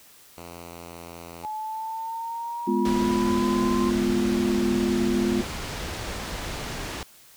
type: tone with pitch glide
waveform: 5% pulse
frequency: 85.7 to 84.91 Hz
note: F2 to F2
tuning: -32 to -48 cents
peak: -28 dBFS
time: 0.37-1.46 s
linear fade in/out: 5 ms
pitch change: -16 cents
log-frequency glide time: 0.59-1.19 s
type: linear sweep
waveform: sine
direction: up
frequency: 854 to 1046.5 Hz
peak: -29 dBFS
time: 1.43-3.91 s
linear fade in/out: 20 ms
type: chord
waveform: sine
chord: F diminished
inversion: first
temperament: equal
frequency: 207.7 / 246.9 / 349.2 Hz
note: Ab3 / Cb4 / F4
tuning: 0 / 0 / 0 cents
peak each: -25 dBFS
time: 2.67-5.42 s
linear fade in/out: 10 ms
type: low-pass noise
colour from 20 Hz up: pink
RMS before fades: -33 dBFS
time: 2.85-7.03 s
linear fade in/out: 2 ms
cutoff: 7000 Hz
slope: 12 dB/octave
effects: white hiss -52 dBFS RMS until 7.36 s